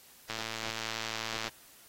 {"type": "click train", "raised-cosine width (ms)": 0.2, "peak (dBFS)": -18, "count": 133, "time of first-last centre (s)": [0.3, 1.479], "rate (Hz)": 112, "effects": ["white hiss -57 dBFS RMS until 1.88 s", "AAC 48 kbps"]}